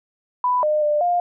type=tone with pitch steps; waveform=sine; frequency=993 / 607 / 596 / 705 Hz; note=B5 / D#5 / D5 / F5; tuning=+9 / -43 / +25 / +16 cents; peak=-16 dBFS; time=0.44-1.2 s; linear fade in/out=2 ms; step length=190 ms; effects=none